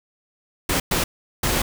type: noise bursts at uneven times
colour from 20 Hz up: pink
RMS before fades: -21 dBFS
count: 3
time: 0.69-0.8 / 0.91-1.04 / 1.43-1.62 s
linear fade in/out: 5 ms
effects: none